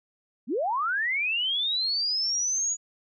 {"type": "linear sweep", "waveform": "sine", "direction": "up", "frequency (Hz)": [188.8, 6870], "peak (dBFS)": -24, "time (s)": [0.47, 2.77], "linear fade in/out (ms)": 50, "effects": []}